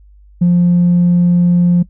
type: tone with tanh clipping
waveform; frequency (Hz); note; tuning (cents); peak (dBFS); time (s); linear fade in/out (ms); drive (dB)
triangle; 175.4; F3; +8; -7; 0.41-1.83; 10; 5
effects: noise-tail reverb RT60 0.1 s tail -20 dB re dry + added 50 Hz sine -40 dBFS peak until 1.89 s